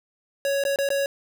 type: tone with dropouts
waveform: square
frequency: 556 Hz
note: C#5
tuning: 5 cents sharp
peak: -22 dBFS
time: 0.45-1.06 s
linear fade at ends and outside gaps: 1 ms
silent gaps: 0.638-0.651 / 0.76-0.787 / 0.889-0.903 s
effects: none